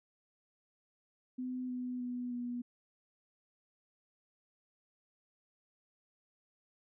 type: tone with pitch steps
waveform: sine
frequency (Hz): 253.4 / 249.9 / 246.5 / 243.1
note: B3 / B3 / B3 / B3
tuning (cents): +45 / +21 / -3 / -27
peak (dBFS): -36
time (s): 1.38-2.62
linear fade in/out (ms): 10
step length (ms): 310
effects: none